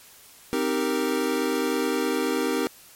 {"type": "chord", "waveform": "square", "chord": "C minor seventh", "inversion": "none", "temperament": "equal", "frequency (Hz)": [261.6, 311.1, 392, 466.2], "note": ["C4", "Eb4", "G4", "Bb4"], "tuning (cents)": [0, 0, 0, 0], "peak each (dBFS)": -29, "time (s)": [0.53, 2.67], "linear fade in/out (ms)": 0, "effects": ["white hiss -50 dBFS RMS until 2.95 s", "MP3 64 kbps"]}